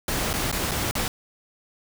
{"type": "noise with dropouts", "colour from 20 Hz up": "pink", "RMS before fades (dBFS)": -26, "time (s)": [0.08, 1.08], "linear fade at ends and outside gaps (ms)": 1, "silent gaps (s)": [[0.331, 0.338], [0.515, 0.526], [0.711, 0.716], [0.911, 0.953]], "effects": []}